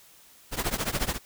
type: noise with tremolo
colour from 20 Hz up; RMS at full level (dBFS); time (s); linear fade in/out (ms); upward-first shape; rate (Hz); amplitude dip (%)
pink; -25; 0.51-1.19; 50; triangle; 14; 95
effects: white hiss -55 dBFS RMS until 1.25 s